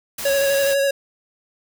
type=noise; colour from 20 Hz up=white; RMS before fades=-29 dBFS; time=0.18-0.74 s; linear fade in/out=5 ms
type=tone with vibrato; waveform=square; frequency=554.4 Hz; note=C#5; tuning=in tune; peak=-17 dBFS; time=0.25-0.91 s; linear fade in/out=5 ms; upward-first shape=square; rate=12 Hz; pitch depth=16 cents each way
effects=none